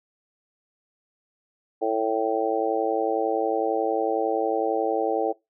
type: harmonic tone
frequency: 111 Hz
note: A2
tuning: 16 cents sharp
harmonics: 3 / 4 / 5 / 6 / 7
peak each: -29 / -25 / -28 / -31 / -27 dBFS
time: 1.81-5.33 s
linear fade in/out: 20 ms
effects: noise-tail reverb RT60 0.2 s tail -21 dB re dry

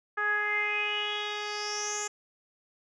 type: tone with low-pass filter sweep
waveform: 10% pulse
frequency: 417.4 Hz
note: G#4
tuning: 9 cents sharp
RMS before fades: -31 dBFS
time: 0.17-2.08 s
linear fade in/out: 10 ms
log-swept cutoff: 1500 to 7300 Hz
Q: 7.4
effects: none

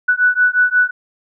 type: beating tone pair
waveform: sine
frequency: 1480 / 1485.6 Hz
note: F#6 / F#6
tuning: 0 / +7 cents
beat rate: 5.6 Hz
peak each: -14 dBFS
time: 0.08-0.91 s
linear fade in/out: 10 ms
effects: none

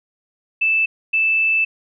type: tone bursts at uneven times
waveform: sine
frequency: 2637 Hz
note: E7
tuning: in tune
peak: -14 dBFS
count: 2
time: 0.61-0.86 / 1.13-1.65 s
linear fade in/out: 10 ms
effects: none

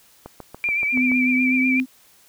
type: click train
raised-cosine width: 1 ms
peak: -21 dBFS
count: 7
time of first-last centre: 0.26-1.117 s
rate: 7 Hz
type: tone with vibrato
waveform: sine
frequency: 2345 Hz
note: D7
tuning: 3 cents flat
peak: -19 dBFS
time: 0.64-1.8 s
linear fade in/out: 0 ms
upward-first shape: triangle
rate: 8 Hz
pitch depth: 56 cents each way
type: tone with pitch glide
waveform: sine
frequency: 252.6 to 258.1 Hz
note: B3 to C4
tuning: +39 to -23 cents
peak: -18 dBFS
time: 0.92-1.86 s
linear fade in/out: 50 ms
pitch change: +38 cents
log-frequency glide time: 1.29-1.65 s
effects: white hiss -54 dBFS RMS until 2.28 s

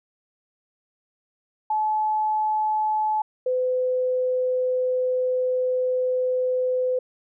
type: tone pair in turn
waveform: sine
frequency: 860 / 507.1 Hz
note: A5 / B4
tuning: -40 / +46 cents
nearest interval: major sixth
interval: 914 cents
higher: first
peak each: -20 / -20 dBFS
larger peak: neither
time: 1.7-3.22 / 3.46-6.99 s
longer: second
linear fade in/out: 5 ms
effects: none

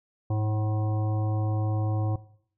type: harmonic tone with a mistuned harmonic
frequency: 107.7 Hz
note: A2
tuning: 37 cents flat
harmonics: 1 / 3 / 5 / 7 / 9 / 10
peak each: -24 / -35 / -38 / -39 / -46 / -47 dBFS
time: 0.3-2.16 s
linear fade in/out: 5 ms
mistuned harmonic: 1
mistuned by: -27 cents
effects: noise-tail reverb RT60 0.6 s tail -18 dB re dry

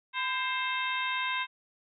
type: harmonic tone with a mistuned harmonic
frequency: 528 Hz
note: C5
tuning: 16 cents sharp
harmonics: 2 / 3 / 4 / 5 / 6 / 7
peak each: -33 / -36 / -35 / -36 / -41 / -38 dBFS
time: 0.13-1.47 s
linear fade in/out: 50 ms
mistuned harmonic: 2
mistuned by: -70 cents
effects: none

